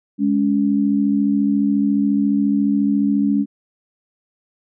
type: tone pair together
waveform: sine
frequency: 207.6 / 281.9 Hz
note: G#3 / C#4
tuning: 0 / +29 cents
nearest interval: perfect fourth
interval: 529 cents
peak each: -17 dBFS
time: 0.18-3.46 s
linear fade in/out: 50 ms
effects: none